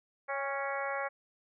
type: harmonic tone with a mistuned harmonic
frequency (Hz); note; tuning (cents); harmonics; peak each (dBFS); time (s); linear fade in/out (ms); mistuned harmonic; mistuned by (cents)
277.2; C#4; 0; 2 / 3 / 4 / 5 / 6 / 7 / 8; -37 / -39 / -40 / -41 / -42 / -42 / -43; 0.28-1.09; 20; 3; -28
effects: none